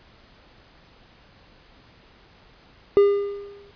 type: tone with exponential decay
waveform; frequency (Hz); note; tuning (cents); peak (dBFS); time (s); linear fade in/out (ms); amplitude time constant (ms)
triangle; 403.5; G#4; -50; -8; 2.97-3.71; 0; 160
effects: pink hiss -53 dBFS RMS until 3.75 s + resampled to 11025 Hz